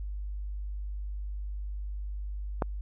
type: click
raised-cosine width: 1 ms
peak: -13 dBFS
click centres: 2.622 s
effects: added 50 Hz sine -33 dBFS peak until 2.81 s